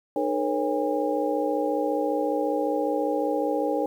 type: tone cluster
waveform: sine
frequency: 303.6 / 427.1 / 481.7 / 547 / 812 Hz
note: D#4 / G#4 / B4 / C#5 / G#5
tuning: -42 / +48 / -43 / -23 / -39 cents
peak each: -28 / -31 / -29 / -28 / -30 dBFS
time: 0.16-3.86 s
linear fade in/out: 2 ms
effects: 9-bit